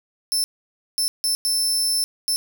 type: tone bursts at uneven times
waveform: 25% pulse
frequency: 5300 Hz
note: E8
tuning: 9 cents sharp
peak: -14 dBFS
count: 5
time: 0.32-0.44 / 0.98-1.08 / 1.24-1.35 / 1.45-2.04 / 2.28-2.36 s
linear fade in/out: 0 ms
effects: none